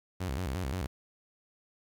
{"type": "tone with vibrato", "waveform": "sawtooth", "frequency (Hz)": 77.78, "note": "D#2", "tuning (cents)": 0, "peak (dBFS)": -28, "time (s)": [0.2, 0.87], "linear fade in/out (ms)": 10, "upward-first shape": "square", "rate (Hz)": 5.7, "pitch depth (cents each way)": 290, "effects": ["10-bit"]}